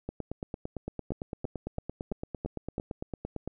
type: two click trains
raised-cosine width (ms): 2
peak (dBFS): -20 / -21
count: 6 / 31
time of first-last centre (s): 1.12-2.781 / 0.09-3.476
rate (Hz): 3.01 / 8.86
effects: none